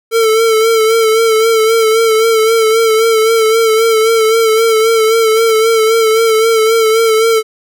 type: tone with vibrato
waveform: square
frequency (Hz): 446.8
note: A4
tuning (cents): +27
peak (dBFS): -8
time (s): 0.11-7.43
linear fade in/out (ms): 50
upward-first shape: sine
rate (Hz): 3.8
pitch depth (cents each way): 42
effects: none